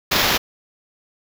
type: noise with sample-and-hold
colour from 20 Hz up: violet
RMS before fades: -18 dBFS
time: 0.11-0.38 s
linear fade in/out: 10 ms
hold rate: 8820 Hz
effects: none